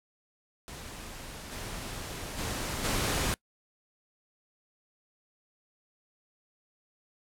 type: noise with level steps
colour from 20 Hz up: pink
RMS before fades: -43 / -39 / -34 / -29 dBFS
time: 0.68-3.34 s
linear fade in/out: 0 ms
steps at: 1.51 / 2.37 / 2.83 s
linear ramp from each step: 20 ms
effects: noise-tail reverb RT60 0.1 s tail -24 dB re dry + low-pass 12000 Hz 12 dB/octave